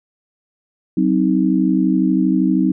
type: chord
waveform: sine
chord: C diminished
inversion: second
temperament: just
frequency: 188.37 / 261.6 / 314 Hz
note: Gb3 / C4 / Eb4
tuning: +31 / 0 / +16 cents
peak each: -17 dBFS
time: 0.97-2.72 s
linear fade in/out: 5 ms
effects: none